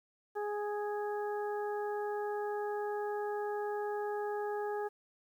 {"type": "harmonic tone", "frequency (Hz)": 415.3, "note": "G#4", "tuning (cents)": 0, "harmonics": [1, 2, 3, 4], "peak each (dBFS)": [-35, -39, -48, -47], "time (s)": [0.35, 4.89], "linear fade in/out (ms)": 20, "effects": ["11-bit"]}